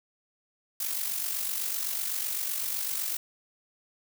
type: noise with amplitude modulation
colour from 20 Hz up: blue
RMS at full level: -29 dBFS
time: 0.8-3.17 s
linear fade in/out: 5 ms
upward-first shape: sine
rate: 47.9 Hz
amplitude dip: 55%
effects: none